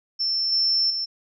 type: tone with level steps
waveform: sine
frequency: 5360 Hz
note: E8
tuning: 28 cents sharp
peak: -21 / -18 / -24 dBFS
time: 0.19-1.06 s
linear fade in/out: 20 ms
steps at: 0.52 / 0.9 s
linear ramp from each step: 5 ms
effects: none